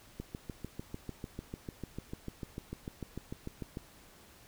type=click train; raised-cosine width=3 ms; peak=-26 dBFS; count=25; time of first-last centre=0.2-3.771 s; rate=6.72 Hz; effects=pink hiss -58 dBFS RMS until 4.47 s